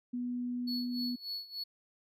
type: tone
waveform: sine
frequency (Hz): 245.3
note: B3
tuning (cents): -12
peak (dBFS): -33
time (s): 0.13-1.16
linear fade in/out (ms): 10
type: tone with tremolo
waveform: triangle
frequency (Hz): 4399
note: C#8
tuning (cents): -14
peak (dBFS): -34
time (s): 0.67-1.64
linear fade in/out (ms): 10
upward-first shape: sine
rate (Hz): 3.4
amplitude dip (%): 85
effects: none